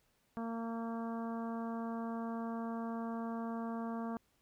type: harmonic tone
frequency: 229.1 Hz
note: A#3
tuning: 30 cents flat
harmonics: 1 / 2 / 3 / 4 / 5 / 6 / 7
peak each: -38 / -47 / -46 / -49 / -49 / -56 / -58 dBFS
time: 0.37-4.17 s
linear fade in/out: 0 ms
effects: pink hiss -75 dBFS RMS until 4.41 s